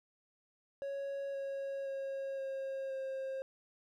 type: tone with pitch steps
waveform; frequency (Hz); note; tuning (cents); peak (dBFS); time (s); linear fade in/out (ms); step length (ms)
triangle; 554.4 / 549 / 543.6 / 538.3 / 533; C#5 / C#5 / C#5 / C5 / C5; 0 / -17 / -34 / +49 / +32; -35; 0.82-3.42; 0; 520
effects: none